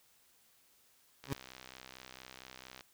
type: click train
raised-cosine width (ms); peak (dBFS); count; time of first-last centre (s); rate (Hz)
0.2; -31; 102; 1.24-2.808; 64.4
type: tone with exponential growth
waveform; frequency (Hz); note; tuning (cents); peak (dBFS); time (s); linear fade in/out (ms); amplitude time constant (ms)
20% pulse; 137.6; C#3; -12; -23; 1.25-1.33; 0; 16
effects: white hiss -68 dBFS RMS until 2.93 s